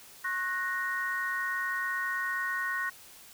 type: chord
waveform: sine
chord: F# major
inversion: second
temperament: equal with one note detuned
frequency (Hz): 1088.4 / 1480 / 1864.7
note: C#6 / F#6 / A#6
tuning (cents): -32 / 0 / 0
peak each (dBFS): -36 / -34 / -32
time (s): 0.24-2.9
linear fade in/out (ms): 10
effects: white hiss -52 dBFS RMS until 3.33 s